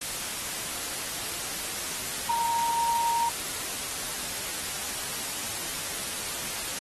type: tone in noise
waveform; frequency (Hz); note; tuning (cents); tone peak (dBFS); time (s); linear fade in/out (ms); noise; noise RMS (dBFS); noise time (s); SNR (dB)
sine; 932.3; A#5; 0; -24; 2.29-3.29; 5; white; -33; 0.01-6.79; +6
effects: AAC 32 kbps

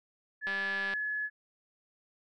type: tone with pitch glide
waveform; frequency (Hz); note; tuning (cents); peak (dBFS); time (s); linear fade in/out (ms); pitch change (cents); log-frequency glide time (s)
sine; 1715 to 1704.1; A6 to G#6; -45 to +44; -31; 0.41-1.3; 50; -11; 0.59-0.93
type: click train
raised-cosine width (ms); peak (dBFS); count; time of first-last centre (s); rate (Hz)
0.3; -24; 93; 0.47-0.937; 197
effects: none

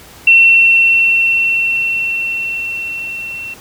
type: tone with level ramp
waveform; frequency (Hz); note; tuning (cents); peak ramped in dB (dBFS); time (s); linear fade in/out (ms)
sine; 2709; E7; +47; -3 to -23; 0.27-3.54; 5
effects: pink hiss -38 dBFS RMS until 3.6 s + high-pass 60 Hz 12 dB/octave

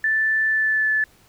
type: tone with pitch glide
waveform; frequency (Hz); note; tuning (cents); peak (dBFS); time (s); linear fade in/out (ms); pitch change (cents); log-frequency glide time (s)
sine; 1760 to 1737.8; A6 to A6; 0 to -22; -17; 0.04-1.04; 2; -22; 0.47-0.92
effects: pink hiss -55 dBFS RMS until 1.28 s

